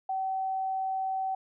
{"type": "tone", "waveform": "sine", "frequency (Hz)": 764, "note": "G5", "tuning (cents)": -45, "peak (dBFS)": -28, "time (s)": [0.09, 1.35], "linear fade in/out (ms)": 5, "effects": []}